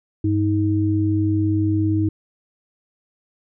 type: tone pair together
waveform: sine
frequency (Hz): 99.6 / 316.2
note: G2 / D#4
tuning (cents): +28 / +28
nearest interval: octave + minor sixth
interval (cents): 2000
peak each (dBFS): -19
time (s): 0.24-2.09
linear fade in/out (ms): 5
effects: none